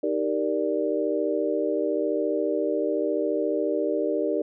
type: chord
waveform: sine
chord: Eb major seventh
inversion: none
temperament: equal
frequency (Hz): 311.1 / 392 / 466.2 / 587.3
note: Eb4 / G4 / Bb4 / D5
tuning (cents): 0 / 0 / 0 / 0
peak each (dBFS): -28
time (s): 0.03-4.42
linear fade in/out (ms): 5
effects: none